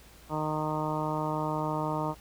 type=harmonic tone; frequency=154 Hz; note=D#3; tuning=17 cents flat; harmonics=1 / 2 / 3 / 4 / 5 / 6 / 7 / 8; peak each=-34 / -35 / -39 / -36 / -40 / -34 / -39 / -40 dBFS; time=0.29-2.15 s; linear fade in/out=50 ms; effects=added 58 Hz sine -55 dBFS peak until 2.2 s + pink hiss -55 dBFS RMS until 2.2 s